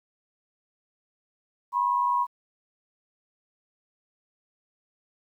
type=tone pair together; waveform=sine; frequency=975 / 1074.5 Hz; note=B5 / C6; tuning=-23 / +46 cents; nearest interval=major second; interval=169 cents; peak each=-23 / -26 dBFS; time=1.72-2.27 s; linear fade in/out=50 ms; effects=10-bit

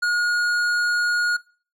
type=tone with tanh clipping; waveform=triangle; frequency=1438 Hz; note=F#6; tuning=50 cents flat; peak=-20 dBFS; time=0.02-1.37 s; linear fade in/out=10 ms; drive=15 dB; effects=noise-tail reverb RT60 0.4 s tail -21 dB re dry

